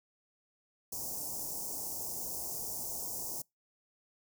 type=band-stop noise; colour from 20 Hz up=white; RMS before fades=-39 dBFS; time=0.92-3.42 s; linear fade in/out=5 ms; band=930 to 5300 Hz; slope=48 dB/octave; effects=noise-tail reverb RT60 0.2 s tail -26 dB re dry